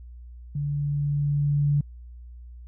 sine tone with level ramp, 144.6 Hz, D3, 27 cents flat, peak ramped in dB -25 to -18 dBFS, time 0.55-1.81 s, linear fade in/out 5 ms, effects added 60 Hz sine -40 dBFS peak until 2.67 s

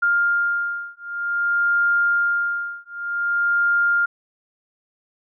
sine beating tone pair, 1403 / 1403.53 Hz, F6 / F6, +8 / +8 cents, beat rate 0.53 Hz, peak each -21 dBFS, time 0.02-4.06 s, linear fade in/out 10 ms, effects none

